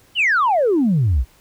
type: exponential sweep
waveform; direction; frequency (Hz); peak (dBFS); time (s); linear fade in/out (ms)
sine; down; 3136 to 54.5; -12; 0.15-1.25; 50
effects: tanh soft clip ceiling -10 dBFS + pink hiss -53 dBFS RMS until 1.4 s